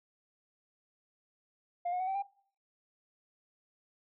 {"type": "tone with pitch steps", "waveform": "sine", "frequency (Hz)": [702, 724.2, 747.2, 770.9, 795.3], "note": ["F5", "F#5", "F#5", "G5", "G5"], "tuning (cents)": [9, -37, 17, -29, 25], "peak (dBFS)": -29, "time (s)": [1.85, 2.225], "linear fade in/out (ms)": 10, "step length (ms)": 75, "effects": ["noise-tail reverb RT60 0.5 s tail -21 dB re dry", "tanh soft clip ceiling -29 dBFS"]}